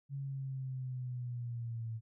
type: linear sweep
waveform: sine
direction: down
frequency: 139.6 to 111.7 Hz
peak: -37 dBFS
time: 0.09-2.01 s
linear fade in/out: 50 ms
effects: none